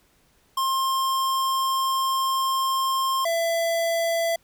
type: tone pair in turn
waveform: square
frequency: 1062 / 669 Hz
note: C6 / E5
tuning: +25 / +25 cents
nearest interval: minor sixth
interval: 800 cents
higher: first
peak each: -22 dBFS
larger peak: neither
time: 0.57-3.25 / 3.25-4.36 s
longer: first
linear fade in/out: 5 ms
effects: pink hiss -62 dBFS RMS until 4.43 s